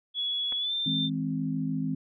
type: tone with pitch glide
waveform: sine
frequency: 3377 to 3578 Hz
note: G#7 to A7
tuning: +28 to +28 cents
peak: -27 dBFS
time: 0.14-1.1 s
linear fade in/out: 50 ms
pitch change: +100 cents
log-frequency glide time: 0.58-0.73 s
type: clicks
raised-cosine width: 0.5 ms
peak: -29 dBFS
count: 2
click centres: 0.522 / 0.526 s
type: chord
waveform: sine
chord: E augmented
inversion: none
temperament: equal with one note detuned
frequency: 161.14 / 207.7 / 261.6 Hz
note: E3 / G#3 / B#3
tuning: -39 / 0 / 0 cents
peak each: -31 / -35 / -30 dBFS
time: 0.86-1.95 s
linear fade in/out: 5 ms
effects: none